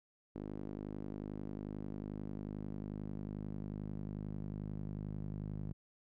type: tone with band-pass filter sweep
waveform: sawtooth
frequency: 51.2 Hz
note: G#1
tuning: 24 cents flat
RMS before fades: -43 dBFS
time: 0.35-5.73 s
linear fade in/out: 5 ms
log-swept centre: 290 to 160 Hz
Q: 1.6
effects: none